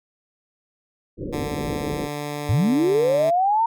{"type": "low-pass noise", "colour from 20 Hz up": "white", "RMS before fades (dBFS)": -29, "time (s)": [1.17, 2.09], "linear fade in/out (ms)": 50, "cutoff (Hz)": 530, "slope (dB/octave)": 96}
{"type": "tone", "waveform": "10% pulse", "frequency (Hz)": 146.8, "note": "D3", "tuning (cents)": 0, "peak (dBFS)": -19, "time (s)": [1.32, 3.31], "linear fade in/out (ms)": 20}
{"type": "linear sweep", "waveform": "sine", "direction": "up", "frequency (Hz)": [88.7, 932.3], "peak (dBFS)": -16, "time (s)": [2.49, 3.66], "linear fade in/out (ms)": 5}
{"effects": []}